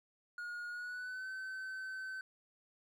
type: tone with pitch glide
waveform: triangle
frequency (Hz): 1437 to 1531.3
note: F6 to G6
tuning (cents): +49 to -41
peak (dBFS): -39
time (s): 0.38-2.21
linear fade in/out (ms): 2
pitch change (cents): +110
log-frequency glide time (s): 0.69-1.28
effects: none